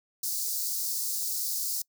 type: high-pass noise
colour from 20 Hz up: white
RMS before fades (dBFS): -31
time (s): 0.23-1.82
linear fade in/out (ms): 5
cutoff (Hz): 4400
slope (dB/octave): 48
effects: noise-tail reverb RT60 0.1 s tail -25 dB re dry